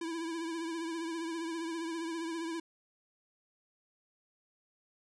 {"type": "tone with vibrato", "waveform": "square", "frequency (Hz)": 330.3, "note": "E4", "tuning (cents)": 4, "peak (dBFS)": -36, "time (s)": [0.01, 2.6], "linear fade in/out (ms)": 5, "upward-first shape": "triangle", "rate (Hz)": 15, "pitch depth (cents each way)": 61, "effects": ["resampled to 22050 Hz"]}